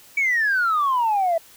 sine exponential sweep, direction down, 2300 to 648 Hz, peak -16 dBFS, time 0.17-1.38 s, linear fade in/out 5 ms, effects tanh soft clip ceiling -14 dBFS + white hiss -49 dBFS RMS until 1.56 s

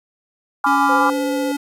sine chord, G# diminished seventh, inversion none, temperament equal with one note detuned, 830.6 / 1005 / 1174.7 / 1396.9 Hz, G#5 / B5 / D6 / F6, 0 / +30 / 0 / 0 cents, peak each -18 / -20 / -19 / -20 dBFS, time 0.64-1.1 s, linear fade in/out 2 ms
square tone with pitch glide, 280 to 284.7 Hz, C#4 to C#4, +18 to +46 cents, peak -21 dBFS, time 0.66-1.57 s, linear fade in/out 10 ms, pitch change +28 cents, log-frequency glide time 0.97-1.04 s
sine tone with vibrato, 513 Hz, C5, 34 cents flat, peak -22 dBFS, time 0.89-1.52 s, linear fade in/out 5 ms, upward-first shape sine, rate 16 Hz, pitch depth 30 cents each way
effects resampled to 32000 Hz + 7-bit

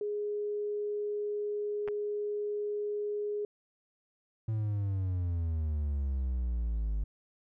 sine tone, 415.3 Hz, G#4, in tune, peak -31 dBFS, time 0.01-3.45 s, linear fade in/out 2 ms
clicks, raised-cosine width 0.5 ms, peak -27 dBFS, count 2, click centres 1.877 / 1.885 s
triangle exponential sweep, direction down, 111.8 to 50.6 Hz, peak -27 dBFS, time 4.48-7.04 s, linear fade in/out 5 ms
effects none

